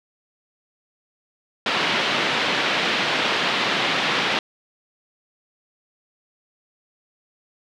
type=band-pass noise; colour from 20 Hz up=white; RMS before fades=-22 dBFS; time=1.66-4.39 s; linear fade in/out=2 ms; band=150 to 3600 Hz; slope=24 dB/octave; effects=none